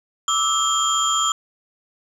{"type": "tone cluster", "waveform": "sine", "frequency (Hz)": [1178, 1313, 3209, 7090], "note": ["D6", "E6", "G7", "A8"], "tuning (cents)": [5, -7, 40, 12], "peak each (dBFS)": -22, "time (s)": [0.28, 1.32], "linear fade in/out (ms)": 2, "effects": ["tanh soft clip ceiling -10 dBFS"]}